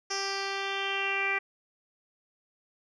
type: tone with low-pass filter sweep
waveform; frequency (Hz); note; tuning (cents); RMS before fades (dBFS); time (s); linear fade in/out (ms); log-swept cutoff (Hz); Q
10% pulse; 392.5; G4; +2; -31; 0.1-1.39; 10; 5600 to 2200; 5.6
effects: none